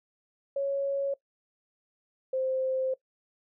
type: tone pair in turn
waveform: sine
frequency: 554.4 / 522.6 Hz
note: C#5 / C5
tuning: 0 / -2 cents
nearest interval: minor second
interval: 102 cents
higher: first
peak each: -26 dBFS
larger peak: neither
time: 0.56-1.14 / 2.33-2.94 s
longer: second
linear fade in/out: 5 ms
effects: noise-tail reverb RT60 0.1 s tail -20 dB re dry